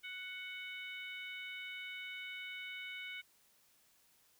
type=harmonic tone with a mistuned harmonic; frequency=740 Hz; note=F#5; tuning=in tune; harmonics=2 / 3 / 4 / 5; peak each=-51 / -45 / -50 / -55 dBFS; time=0.03-3.22 s; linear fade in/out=20 ms; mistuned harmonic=4; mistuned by=+17 cents; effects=white hiss -70 dBFS RMS until 4.39 s